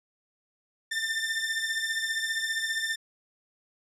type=beating tone pair; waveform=sawtooth; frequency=1788 / 1803 Hz; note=A6 / A6; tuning=+27 / +42 cents; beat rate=15 Hz; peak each=-26 / -29 dBFS; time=0.91-2.96 s; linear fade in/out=10 ms; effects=low-pass 10000 Hz 12 dB/octave